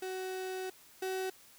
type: tone pair in turn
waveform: 35% pulse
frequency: 374.3 / 376.9 Hz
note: F#4 / F#4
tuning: +20 / +32 cents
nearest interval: unison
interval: 12 cents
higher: second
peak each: -35 / -32 dBFS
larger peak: second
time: 0.02-0.7 / 1.02-1.3 s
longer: first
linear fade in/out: 5 ms
effects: white hiss -59 dBFS RMS until 1.58 s